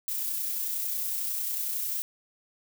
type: noise with amplitude modulation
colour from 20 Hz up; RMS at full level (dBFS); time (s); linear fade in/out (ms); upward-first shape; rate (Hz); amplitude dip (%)
violet; -30; 0.08-2.02; 0; sine; 31; 25
effects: none